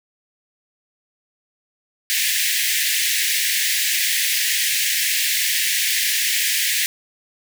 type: high-pass noise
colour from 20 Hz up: pink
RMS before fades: -20 dBFS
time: 2.1-6.86 s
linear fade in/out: 0 ms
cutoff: 1700 Hz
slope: 96 dB/octave
effects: none